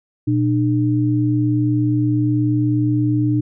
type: tone pair together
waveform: sine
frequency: 120.34 / 301.4 Hz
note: B2 / D4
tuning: -44 / +45 cents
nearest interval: octave + major third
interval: 1589 cents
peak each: -17 dBFS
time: 0.27-3.41 s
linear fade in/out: 10 ms
effects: none